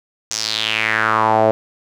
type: tone with band-pass filter sweep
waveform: sawtooth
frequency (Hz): 110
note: A2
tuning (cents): 0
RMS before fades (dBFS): -17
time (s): 0.31-1.51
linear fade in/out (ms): 0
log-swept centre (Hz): 6300 to 580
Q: 4.1
effects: none